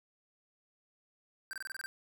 square tone bursts, 1568 Hz, G6, in tune, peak -39 dBFS, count 8, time 1.51-1.86 s, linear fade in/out 0 ms, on 21 ms, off 26 ms, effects none

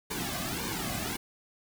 pink noise with flanger, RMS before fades -34 dBFS, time 0.1-1.17 s, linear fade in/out 10 ms, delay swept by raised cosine 1.5 to 2.21 ms, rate 1.8 Hz, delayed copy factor -0.9, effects none

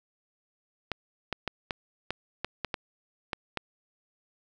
clicks, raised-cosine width 0.3 ms, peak -14 dBFS, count 10, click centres 0.917 / 1.327 / 1.477 / 1.708 / 2.106 / 2.446 / 2.647 / 2.742 / 3.332 / 3.573 s, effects none

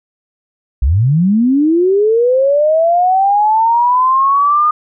sine linear sweep, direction up, 55 to 1227 Hz, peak -8 dBFS, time 0.82-4.71 s, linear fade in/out 5 ms, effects none

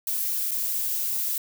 violet noise with dropouts, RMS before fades -27 dBFS, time 0.07-1.38 s, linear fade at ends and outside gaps 2 ms, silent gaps 0.51-0.516 s, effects none

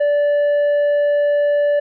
sine tone with tanh clipping, 582 Hz, D5, 16 cents flat, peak -14 dBFS, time 0-1.8 s, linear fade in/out 10 ms, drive 5 dB, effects none

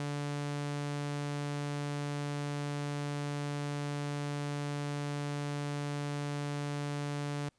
sawtooth tone, 144.8 Hz, D3, 24 cents flat, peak -30 dBFS, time 0-7.49 s, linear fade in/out 2 ms, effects pink hiss -74 dBFS RMS until 7.58 s + resampled to 22050 Hz

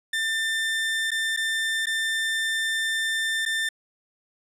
30% pulse tone with dropouts, 1790 Hz, A6, 29 cents sharp, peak -21 dBFS, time 0.13-3.69 s, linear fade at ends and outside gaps 5 ms, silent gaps 1.107-1.115 / 1.365-1.372 / 1.858-1.868 / 3.453-3.46 s, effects low-pass 11000 Hz 12 dB/octave

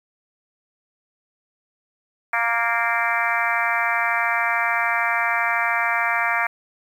harmonic tone with a mistuned harmonic, 233.1 Hz, A#3, in tune, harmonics 3 / 4 / 5 / 6 / 7 / 8 / 9 / 10, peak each -27 / -27 / -27 / -27 / -27 / -27 / -27 / -27 dBFS, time 2.33-6.47 s, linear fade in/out 5 ms, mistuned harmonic 8, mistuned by -29 cents, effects 8-bit

